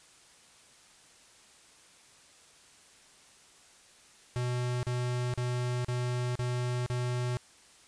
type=tone bursts; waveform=square; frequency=123.5 Hz; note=B2; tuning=in tune; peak=-30 dBFS; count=6; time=4.36-7.37 s; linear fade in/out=0 ms; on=470 ms; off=38 ms; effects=white hiss -58 dBFS RMS until 7.87 s + resampled to 22050 Hz